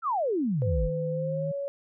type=exponential sweep; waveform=sine; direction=down; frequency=1408 to 41.2 Hz; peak=-24 dBFS; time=0.02-0.9 s; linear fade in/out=50 ms
type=tone with pitch glide; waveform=sine; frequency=508 to 560.4 Hz; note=B4 to C#5; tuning=+49 to +19 cents; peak=-29 dBFS; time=0.62-1.68 s; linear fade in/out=0 ms; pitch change=+170 cents; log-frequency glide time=1.1-1.52 s
type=tone; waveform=sine; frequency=156.9 Hz; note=D#3; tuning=15 cents sharp; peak=-30 dBFS; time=0.66-1.52 s; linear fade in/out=10 ms
effects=none